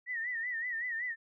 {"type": "tone with vibrato", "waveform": "sine", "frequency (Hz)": 1898, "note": "A#6", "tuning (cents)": 31, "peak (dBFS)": -33, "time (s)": [0.06, 1.16], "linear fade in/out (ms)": 50, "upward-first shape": "sine", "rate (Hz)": 5.3, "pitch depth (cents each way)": 100, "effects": []}